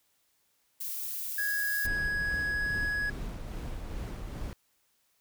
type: noise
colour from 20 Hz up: violet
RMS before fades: -36 dBFS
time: 0.8-1.87 s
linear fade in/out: 10 ms
type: tone with pitch glide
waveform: triangle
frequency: 1660 to 1674.4 Hz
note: G#6 to G#6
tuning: -1 to +14 cents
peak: -27 dBFS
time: 1.38-3.1 s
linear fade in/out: 5 ms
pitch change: +15 cents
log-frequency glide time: 1.59-2.78 s
type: noise with tremolo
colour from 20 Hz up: brown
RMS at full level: -36 dBFS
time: 1.85-4.53 s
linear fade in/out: 0 ms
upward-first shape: sine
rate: 2.4 Hz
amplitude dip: 30%
effects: white hiss -72 dBFS RMS until 5.2 s